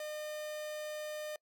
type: tone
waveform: 45% pulse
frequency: 607 Hz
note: D#5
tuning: 43 cents flat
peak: -39 dBFS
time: 0-1.36 s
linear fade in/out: 2 ms
effects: noise-tail reverb RT60 0.1 s tail -24 dB re dry